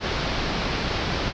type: low-pass noise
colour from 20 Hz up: pink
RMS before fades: -26 dBFS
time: 0-1.33 s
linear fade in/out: 50 ms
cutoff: 5300 Hz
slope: 48 dB/octave
effects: none